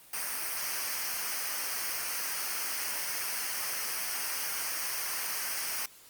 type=noise with comb filter; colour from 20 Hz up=white; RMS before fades=-34 dBFS; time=0.13-5.86 s; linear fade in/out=5 ms; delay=0.27 ms; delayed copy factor=-0.75; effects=white hiss -55 dBFS RMS until 6.09 s + Opus 32 kbps